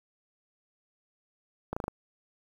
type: slowing click train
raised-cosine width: 1 ms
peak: -18 dBFS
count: 5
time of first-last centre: 1.73-1.881 s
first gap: 35 ms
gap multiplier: 1.05
effects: 8-bit